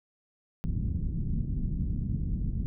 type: low-pass noise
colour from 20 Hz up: pink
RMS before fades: -30 dBFS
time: 0.64-2.66 s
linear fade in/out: 0 ms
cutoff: 210 Hz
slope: 24 dB/octave
effects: none